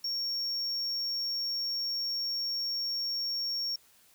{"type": "tone", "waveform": "triangle", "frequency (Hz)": 5520, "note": "F8", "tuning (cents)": -21, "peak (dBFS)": -29, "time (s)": [0.04, 3.76], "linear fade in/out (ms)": 5, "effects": ["white hiss -62 dBFS RMS until 4.14 s"]}